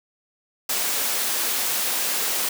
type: high-pass noise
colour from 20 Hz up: white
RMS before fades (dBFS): -24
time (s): 0.69-2.49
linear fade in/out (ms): 5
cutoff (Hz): 270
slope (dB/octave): 12
effects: none